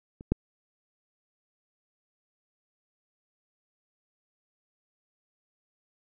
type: clicks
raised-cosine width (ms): 3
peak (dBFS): -30 / -10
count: 2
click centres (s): 0.209 / 0.32
effects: none